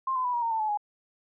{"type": "tone with pitch steps", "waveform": "sine", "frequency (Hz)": [1056, 1020.6, 986.4, 953.4, 921.4, 890.6, 860.7, 831.9], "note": ["C6", "C6", "B5", "A#5", "A#5", "A5", "A5", "G#5"], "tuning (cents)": [16, -43, -2, 39, -20, 21, -38, 3], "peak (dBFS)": -25, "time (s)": [0.07, 0.774], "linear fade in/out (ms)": 5, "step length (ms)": 88, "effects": []}